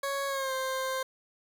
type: tone with pitch glide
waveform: 20% pulse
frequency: 554.4 to 524.8 Hz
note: C#5 to C5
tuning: 0 to +5 cents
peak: -25 dBFS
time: 0.03-1.03 s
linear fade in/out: 5 ms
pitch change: -95 cents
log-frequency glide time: 0.27-0.53 s
effects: 9-bit